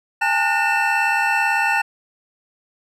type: tone cluster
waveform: triangle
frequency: 809 / 887 / 1455 / 1815 / 2664 Hz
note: G#5 / A5 / F#6 / A#6 / E7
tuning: -46 / +14 / -29 / -47 / +18 cents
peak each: -21 dBFS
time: 0.21-1.82 s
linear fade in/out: 10 ms
effects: none